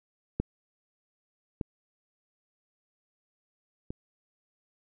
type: clicks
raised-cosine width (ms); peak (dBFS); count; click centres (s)
3; -14 / -18 / -23; 3; 0.4 / 1.612 / 3.905
effects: none